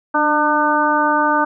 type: harmonic tone with a mistuned harmonic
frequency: 300.9 Hz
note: D4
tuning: 42 cents sharp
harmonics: 1 / 2 / 3 / 4 / 5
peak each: -21 / -22 / -17 / -19 / -20 dBFS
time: 0.14-1.45 s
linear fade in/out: 10 ms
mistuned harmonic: 1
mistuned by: -32 cents
effects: none